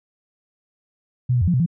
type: tone with pitch steps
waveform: sine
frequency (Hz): 125.2 / 122.5 / 86.9 / 175.5 / 126.3 / 169.4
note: B2 / B2 / F2 / F3 / B2 / E3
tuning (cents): +24 / -14 / -8 / +9 / +39 / +48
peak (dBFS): -15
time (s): 1.29-1.662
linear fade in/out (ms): 10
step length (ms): 62
effects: none